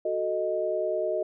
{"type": "chord", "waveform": "sine", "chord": "D# diminished", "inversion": "first", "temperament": "equal", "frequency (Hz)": [370, 440, 622.3], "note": ["F#4", "A4", "D#5"], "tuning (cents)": [0, 0, 0], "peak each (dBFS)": [-31, -32, -27], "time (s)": [0.05, 1.23], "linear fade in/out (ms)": 5, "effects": []}